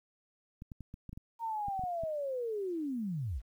clicks, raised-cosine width 5 ms, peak -32 dBFS, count 11, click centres 0.621 / 0.718 / 0.807 / 0.941 / 1.093 / 1.13 / 1.175 / 1.684 / 1.794 / 1.838 / 2.036 s
sine linear sweep, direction down, 932.3 to 43.65 Hz, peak -33 dBFS, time 1.39-3.42 s, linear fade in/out 50 ms
effects 11-bit

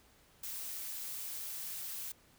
blue noise, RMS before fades -42 dBFS, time 0.43-2.12 s, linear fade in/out 5 ms, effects pink hiss -65 dBFS RMS until 2.38 s

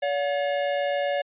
square tone pair together, 570.3 / 718 Hz, C#5 / F5, +49 / +48 cents, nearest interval major third, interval 399 cents, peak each -25 / -30 dBFS, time 0.02-1.22 s, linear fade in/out 10 ms, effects resampled to 8000 Hz

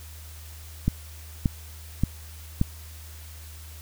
click train, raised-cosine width 5 ms, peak -8 dBFS, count 4, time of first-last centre 0.88-2.614 s, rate 1.73 Hz, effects added 78 Hz sine -41 dBFS peak until 3.81 s + white hiss -48 dBFS RMS until 3.81 s

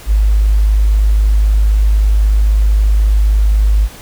sine tone, 51.91 Hz, G#1, in tune, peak -7 dBFS, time 0.06-3.89 s, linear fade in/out 50 ms, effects pink hiss -35 dBFS RMS until 4.01 s

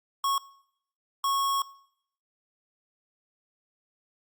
square tone bursts at uneven times, 1100 Hz, C#6, 14 cents flat, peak -25 dBFS, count 2, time 0.24-0.38 / 1.24-1.62 s, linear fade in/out 2 ms, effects noise-tail reverb RT60 0.7 s tail -21 dB re dry + Opus 48 kbps

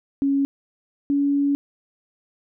sine tone pair in turn, 277.2 / 282.9 Hz, C#4 / C#4, 0 / +35 cents, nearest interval unison, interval 35 cents, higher second, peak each -17 dBFS, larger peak neither, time 0.22-0.45 / 1.1-1.55 s, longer second, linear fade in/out 0 ms, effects none

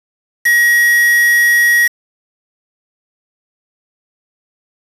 triangle tone with quantisation, 1900 Hz, A#6, 33 cents sharp, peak -6 dBFS, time 0.45-1.88 s, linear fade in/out 10 ms, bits 3, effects resampled to 32000 Hz

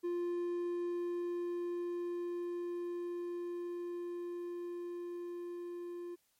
triangle tone with level ramp, 349.2 Hz, F4, in tune, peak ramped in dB -31 to -39 dBFS, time 0.03-6.16 s, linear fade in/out 20 ms, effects white hiss -75 dBFS RMS until 6.39 s + MP3 64 kbps

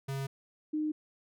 square / sine tone pair in turn, 136.4 / 306.2 Hz, C#3 / D#4, -28 / -28 cents, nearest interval octave + major second, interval 1400 cents, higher second, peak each -34 / -29 dBFS, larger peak second, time 0.08-0.27 / 0.73-0.92 s, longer neither, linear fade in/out 10 ms, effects none

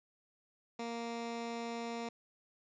15% pulse tone, 233.1 Hz, A#3, in tune, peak -32 dBFS, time 0.79-2.09 s, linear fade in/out 5 ms, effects resampled to 16000 Hz

